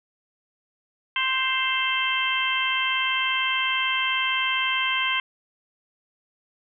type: harmonic tone with a mistuned harmonic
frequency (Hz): 523.3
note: C5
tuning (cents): 0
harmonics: 2 / 3 / 4 / 5 / 6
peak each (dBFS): -28 / -30 / -27 / -28 / -27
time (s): 1.16-5.2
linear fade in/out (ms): 2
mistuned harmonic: 5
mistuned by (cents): +30
effects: none